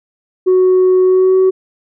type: tone with pitch glide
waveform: sine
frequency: 370 to 376.3 Hz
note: F#4 to F#4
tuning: 0 to +29 cents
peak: -5 dBFS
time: 0.46-1.51 s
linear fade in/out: 20 ms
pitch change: +29 cents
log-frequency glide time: 1.03-1.37 s
effects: tanh soft clip ceiling -5 dBFS